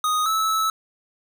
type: tone pair in turn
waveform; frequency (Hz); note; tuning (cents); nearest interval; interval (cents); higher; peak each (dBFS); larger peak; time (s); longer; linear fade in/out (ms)
square; 1244.5 / 1304.8; D#6 / E6; 0 / -18; minor second; 82; second; -20; neither; 0.04-0.26 / 0.26-0.7; second; 2
effects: none